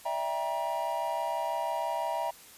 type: chord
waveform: triangle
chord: E half-diminished seventh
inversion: third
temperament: just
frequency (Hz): 593.3 / 659.3 / 791.1 / 949.3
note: D5 / E5 / G5 / Bb5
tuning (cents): +18 / 0 / +16 / +31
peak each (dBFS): -37 / -32 / -34 / -31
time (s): 0.05-2.31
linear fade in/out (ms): 10
effects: white hiss -52 dBFS RMS until 2.57 s + resampled to 32000 Hz